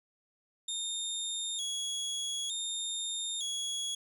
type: tone with vibrato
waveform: 25% pulse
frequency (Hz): 3494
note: A7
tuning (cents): -13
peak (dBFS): -29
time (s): 0.68-3.95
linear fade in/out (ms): 5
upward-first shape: square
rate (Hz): 0.55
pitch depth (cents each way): 78
effects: none